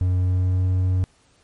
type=tone with pitch glide; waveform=triangle; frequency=91.2 to 92.26 Hz; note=F#2 to F#2; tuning=-24 to -4 cents; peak=-15 dBFS; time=0.01-1.04 s; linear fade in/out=0 ms; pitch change=+20 cents; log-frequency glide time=0.17-0.63 s; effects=pink hiss -59 dBFS RMS until 1.43 s + MP3 48 kbps